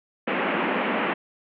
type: band-pass noise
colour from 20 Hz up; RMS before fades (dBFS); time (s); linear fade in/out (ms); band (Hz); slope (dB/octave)
pink; -25; 0.27-1.14; 10; 190 to 2800; 48
effects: none